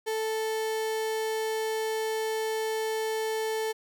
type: tone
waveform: 35% pulse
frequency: 440 Hz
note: A4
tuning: in tune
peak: -26 dBFS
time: 0.06-3.73 s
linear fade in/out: 20 ms
effects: none